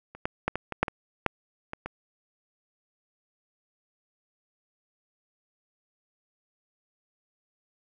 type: clicks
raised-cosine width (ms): 0.5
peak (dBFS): -28 / -12 / -10 / -14 / -17 / -6 / -17 / -7 / -19 / -19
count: 10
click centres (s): 0.15 / 0.255 / 0.48 / 0.556 / 0.723 / 0.83 / 0.882 / 1.263 / 1.734 / 1.86
effects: none